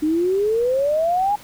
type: exponential sweep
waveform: sine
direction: up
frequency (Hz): 300 to 843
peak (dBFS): -16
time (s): 0.02-1.36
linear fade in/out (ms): 10
effects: pink hiss -43 dBFS RMS until 1.43 s